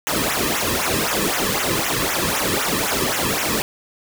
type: noise with flanger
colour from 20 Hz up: pink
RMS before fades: -21 dBFS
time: 0.07-3.62 s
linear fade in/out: 0 ms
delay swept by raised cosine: 0.21 to 1.41 ms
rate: 3.9 Hz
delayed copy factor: -0.95
effects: none